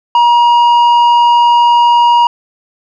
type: tone with tanh clipping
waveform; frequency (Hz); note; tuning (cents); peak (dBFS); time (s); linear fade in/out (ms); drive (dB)
sine; 952; A#5; +36; -6; 0.15-2.27; 2; 7
effects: none